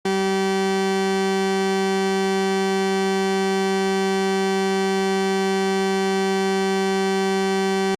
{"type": "tone pair together", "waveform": "30% pulse", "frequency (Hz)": [192.7, 385.4], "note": ["G3", "G4"], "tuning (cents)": [-29, -29], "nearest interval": "octave", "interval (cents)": 1200, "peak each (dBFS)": -20, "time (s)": [0.05, 7.95], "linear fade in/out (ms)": 5, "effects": ["low-pass 8000 Hz 12 dB/octave", "Opus 48 kbps"]}